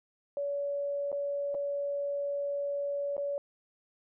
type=tone with dropouts; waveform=sine; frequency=568 Hz; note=C#5; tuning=42 cents sharp; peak=-30 dBFS; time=0.37-3.38 s; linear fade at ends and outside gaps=1 ms; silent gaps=1.118-1.127 / 1.544-1.549 / 3.167-3.179 s; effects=none